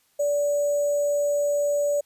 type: tone with sample-and-hold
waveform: sine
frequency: 579 Hz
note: D5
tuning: 25 cents flat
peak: -20 dBFS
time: 0.19-2.01 s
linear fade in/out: 10 ms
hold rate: 7350 Hz
effects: white hiss -65 dBFS RMS until 2.05 s + resampled to 32000 Hz